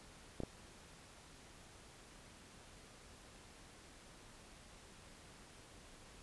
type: clicks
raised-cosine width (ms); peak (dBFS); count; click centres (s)
2; -27; 2; 0.403 / 0.435
effects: pink hiss -59 dBFS RMS until 6.22 s + resampled to 24000 Hz